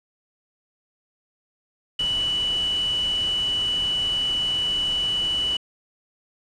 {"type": "tone in noise", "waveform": "sine", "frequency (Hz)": 2960, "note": "F#7", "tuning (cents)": 0, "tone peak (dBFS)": -21, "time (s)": [1.99, 5.57], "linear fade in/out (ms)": 5, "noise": "pink", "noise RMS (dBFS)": -37, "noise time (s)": [1.99, 5.57], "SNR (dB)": 13, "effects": ["resampled to 22050 Hz"]}